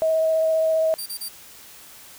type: tone with vibrato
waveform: sine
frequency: 640 Hz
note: D#5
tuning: 49 cents sharp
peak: -17 dBFS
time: 0.02-0.94 s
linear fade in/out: 0 ms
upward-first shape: triangle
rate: 15 Hz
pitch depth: 12 cents each way
type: tone bursts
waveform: 10% pulse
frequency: 4699 Hz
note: D8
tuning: in tune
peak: -22 dBFS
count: 3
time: 0.98-1.288 s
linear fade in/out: 10 ms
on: 82 ms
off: 31 ms
effects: white hiss -45 dBFS RMS until 2.18 s